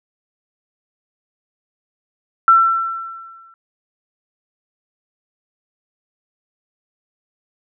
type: tone with exponential decay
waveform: sine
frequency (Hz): 1345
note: E6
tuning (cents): +34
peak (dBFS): -5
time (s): 2.48-3.54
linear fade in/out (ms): 1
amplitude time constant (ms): 230
effects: none